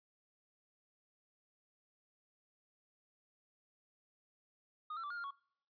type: tone with pitch steps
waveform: triangle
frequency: 1235 / 1347 / 1165 / 1422 / 1397 / 1114 Hz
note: D#6 / E6 / D6 / F6 / F6 / C#6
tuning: -13 / +37 / -14 / +31 / 0 / +8 cents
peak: -39 dBFS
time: 4.9-5.308 s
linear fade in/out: 5 ms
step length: 68 ms
effects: noise-tail reverb RT60 0.6 s tail -22 dB re dry + resampled to 11025 Hz